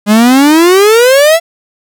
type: exponential sweep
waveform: 45% pulse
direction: up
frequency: 203.2 to 681 Hz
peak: -3 dBFS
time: 0.06-1.4 s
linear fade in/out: 50 ms
effects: none